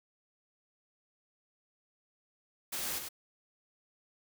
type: noise with echo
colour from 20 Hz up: white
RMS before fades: -37 dBFS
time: 2.72-2.99 s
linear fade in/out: 10 ms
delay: 99 ms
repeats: 1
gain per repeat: -5 dB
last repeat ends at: 3.089 s
effects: none